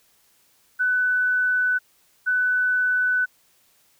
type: tone pair in turn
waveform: sine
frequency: 1497 / 1497 Hz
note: F#6 / F#6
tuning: +20 / +20 cents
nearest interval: unison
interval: 0 cents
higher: neither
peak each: -18 dBFS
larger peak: neither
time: 0.79-1.79 / 2.26-3.26 s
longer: neither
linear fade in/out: 20 ms
effects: white hiss -61 dBFS RMS until 3.99 s